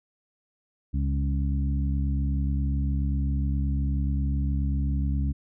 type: harmonic tone with a mistuned harmonic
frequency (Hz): 69.4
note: C#2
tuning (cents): +3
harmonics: 1 / 2 / 3 / 4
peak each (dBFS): -24 / -30 / -34 / -36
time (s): 0.93-5.33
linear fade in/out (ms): 20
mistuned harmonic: 3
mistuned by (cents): -16
effects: none